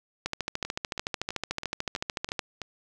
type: two click trains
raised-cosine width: 0.2 ms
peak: -12 / -18 dBFS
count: 30 / 7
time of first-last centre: 0.26-2.392 / 0.65-2.617 s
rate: 13.6 / 3.05 Hz
effects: none